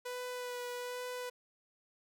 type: tone with vibrato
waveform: sawtooth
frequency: 493.9 Hz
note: B4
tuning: in tune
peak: -35 dBFS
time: 0.05-1.3 s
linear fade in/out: 10 ms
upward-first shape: sine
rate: 1.2 Hz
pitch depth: 15 cents each way
effects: none